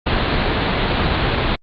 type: low-pass noise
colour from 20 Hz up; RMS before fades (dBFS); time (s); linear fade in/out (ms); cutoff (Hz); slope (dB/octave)
pink; -18; 0.06-1.56; 10; 4300; 96
effects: Opus 24 kbps